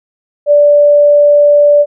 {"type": "tone", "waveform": "sine", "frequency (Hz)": 584, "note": "D5", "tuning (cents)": -10, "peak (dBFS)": -3, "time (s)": [0.46, 1.86], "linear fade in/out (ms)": 50, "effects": []}